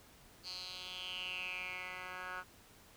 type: tone with band-pass filter sweep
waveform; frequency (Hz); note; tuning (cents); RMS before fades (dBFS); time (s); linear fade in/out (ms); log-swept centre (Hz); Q
10% pulse; 183; F#3; -19; -44; 0.43-2.44; 50; 4500 to 1500; 7
effects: pink hiss -61 dBFS RMS until 2.96 s